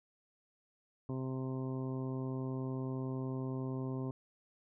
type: harmonic tone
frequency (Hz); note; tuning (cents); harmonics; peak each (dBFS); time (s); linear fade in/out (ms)
130.81; C3; 0; 1 / 2 / 3 / 4 / 5 / 6 / 7 / 8; -38 / -40 / -44 / -51 / -53 / -61 / -55 / -54; 1.09-4.11; 2
effects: none